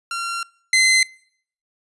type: tone pair in turn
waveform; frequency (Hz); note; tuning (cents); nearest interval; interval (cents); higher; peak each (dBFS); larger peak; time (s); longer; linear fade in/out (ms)
sawtooth; 1374 / 2059; F6 / C7; -29 / -28; perfect fifth; 701; second; -20 / -9; second; 0.11-0.43 / 0.73-1.03; first; 2
effects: noise-tail reverb RT60 0.6 s tail -24 dB re dry + resampled to 24000 Hz